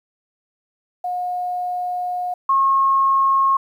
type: tone pair in turn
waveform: sine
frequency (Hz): 720 / 1083.8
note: F#5 / C#6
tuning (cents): -47 / -39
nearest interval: perfect fifth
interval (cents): 708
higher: second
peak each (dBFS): -21 / -13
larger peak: second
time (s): 1.04-2.34 / 2.49-3.57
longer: first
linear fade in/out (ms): 5
effects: 9-bit